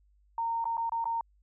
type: tone with dropouts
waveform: sine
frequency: 920 Hz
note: A#5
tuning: 23 cents flat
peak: -28 dBFS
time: 0.38-1.21 s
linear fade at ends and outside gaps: 2 ms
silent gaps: 0.643-0.654 / 0.77-0.778 / 0.895-0.92 / 1.043-1.055 s
effects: added 50 Hz sine -62 dBFS peak until 1.42 s